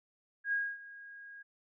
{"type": "tone with ADSR envelope", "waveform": "sine", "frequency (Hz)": 1636, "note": "G#6", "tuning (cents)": -26, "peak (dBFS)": -28, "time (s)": [0.44, 1.43], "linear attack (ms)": 84, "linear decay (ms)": 250, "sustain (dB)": -19, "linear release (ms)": 14, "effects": []}